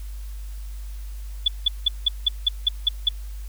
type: tone bursts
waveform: sine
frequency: 3453 Hz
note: A7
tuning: 33 cents flat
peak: -14 dBFS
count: 9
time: 1.46-3.089 s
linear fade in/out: 5 ms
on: 21 ms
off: 180 ms
effects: added 50 Hz sine -31 dBFS peak until 3.48 s + white hiss -51 dBFS RMS until 3.48 s

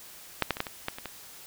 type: clicks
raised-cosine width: 0.3 ms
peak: -7 / -9 / -20 / -11 / -20 / -13 / -22 / -19 dBFS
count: 8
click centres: 0.423 / 0.507 / 0.569 / 0.604 / 0.668 / 0.884 / 0.985 / 1.057 s
effects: white hiss -48 dBFS RMS until 1.46 s

